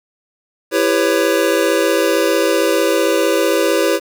square chord, C# half-diminished seventh, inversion first, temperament just, 332.6 / 399.1 / 498.9 / 554.4 Hz, E4 / G4 / B4 / C#5, +16 / +31 / +17 / 0 cents, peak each -19 dBFS, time 0.71-4 s, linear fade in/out 50 ms, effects 7-bit

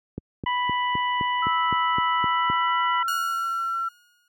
click train, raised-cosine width 3 ms, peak -17 dBFS, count 10, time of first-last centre 0.18-2.5 s, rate 3.88 Hz
harmonic tone, 987.8 Hz, B5, in tune, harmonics 1 / 2 / 3, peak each -23 / -29 / -33 dBFS, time 0.46-3.03 s, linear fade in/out 5 ms
sine tone with pitch glide, 1311 to 1353.3 Hz, E6 to E6, -10 to +45 cents, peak -24 dBFS, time 1.42-3.89 s, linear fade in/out 10 ms, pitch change +55 cents, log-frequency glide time 2.11-2.82 s
sawtooth tone with exponential decay, 1436 Hz, F6, 48 cents sharp, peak -22 dBFS, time 3.08-4.28 s, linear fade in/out 2 ms, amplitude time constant 260 ms
effects high-pass 80 Hz 12 dB/octave

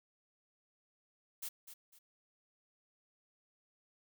blue noise with echo, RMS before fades -42 dBFS, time 1.42-1.49 s, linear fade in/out 10 ms, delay 250 ms, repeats 2, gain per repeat -10 dB, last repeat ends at 1.99 s, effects none

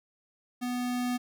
square tone with level ramp, 246.9 Hz, B3, in tune, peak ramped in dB -31 to -28 dBFS, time 0.61-1.18 s, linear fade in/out 20 ms, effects none

